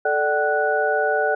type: tone cluster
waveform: sine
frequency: 437.3 / 592 / 759 / 1474 Hz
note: A4 / D5 / F#5 / F#6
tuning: -11 / +14 / +44 / -7 cents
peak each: -23 dBFS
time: 0.05-1.35 s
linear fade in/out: 5 ms
effects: none